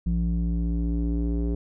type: tone with low-pass filter sweep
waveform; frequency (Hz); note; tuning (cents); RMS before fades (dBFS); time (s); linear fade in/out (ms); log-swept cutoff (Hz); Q
square; 57.6; A#1; -20; -25; 0.06-1.55; 5; 180 to 360; 2.9
effects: none